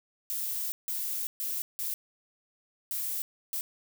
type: noise bursts at uneven times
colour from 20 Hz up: violet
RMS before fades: -33 dBFS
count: 6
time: 0.3-0.72 / 0.88-1.27 / 1.4-1.62 / 1.79-1.94 / 2.91-3.22 / 3.53-3.61 s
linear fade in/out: 0 ms
effects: none